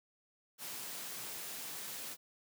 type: high-pass noise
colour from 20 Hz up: white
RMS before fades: -44 dBFS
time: 0.58-2.17 s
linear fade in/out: 50 ms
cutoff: 110 Hz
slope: 96 dB/octave
effects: none